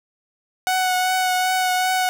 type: tone with vibrato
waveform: sawtooth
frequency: 740 Hz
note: F#5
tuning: in tune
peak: -14 dBFS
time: 0.67-2.09 s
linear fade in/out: 0 ms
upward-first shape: triangle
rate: 2.6 Hz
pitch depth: 18 cents each way
effects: none